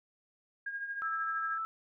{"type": "tone with tremolo", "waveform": "sine", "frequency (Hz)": 1626, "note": "G#6", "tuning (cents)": -37, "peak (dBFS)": -33, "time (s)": [0.66, 1.58], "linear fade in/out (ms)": 5, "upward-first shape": "triangle", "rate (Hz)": 13, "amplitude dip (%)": 65}
{"type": "tone", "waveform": "sine", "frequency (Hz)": 1318.5, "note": "E6", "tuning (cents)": 0, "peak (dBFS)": -33, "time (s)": [1.02, 1.65], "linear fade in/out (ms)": 0}
{"effects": []}